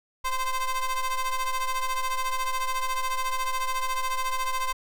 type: ring-modulated tone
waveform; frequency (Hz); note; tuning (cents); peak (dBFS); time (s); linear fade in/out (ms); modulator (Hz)
45% pulse; 520; C5; -11; -22; 0.24-4.73; 10; 513
effects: none